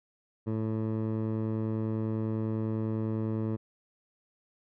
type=tone with low-pass filter; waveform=15% pulse; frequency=110 Hz; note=A2; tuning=in tune; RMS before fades=-31 dBFS; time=0.46-3.57 s; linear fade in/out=20 ms; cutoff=680 Hz; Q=0.51; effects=none